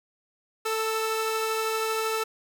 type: tone pair together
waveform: sawtooth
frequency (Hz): 442.9 / 1316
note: A4 / E6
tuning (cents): +11 / -3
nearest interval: octave + perfect fifth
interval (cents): 1886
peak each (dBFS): -23 / -27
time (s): 0.65-2.24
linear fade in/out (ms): 10
effects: none